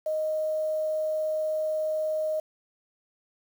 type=tone with quantisation; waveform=sine; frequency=622.3 Hz; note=D#5; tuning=in tune; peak=-25 dBFS; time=0.06-2.4 s; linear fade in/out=5 ms; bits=8; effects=none